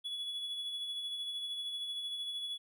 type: tone with tremolo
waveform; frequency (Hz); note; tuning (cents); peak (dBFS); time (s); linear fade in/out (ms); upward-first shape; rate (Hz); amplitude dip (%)
triangle; 3394; G#7; +37; -34; 0.04-2.58; 20; sine; 13; 35
effects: none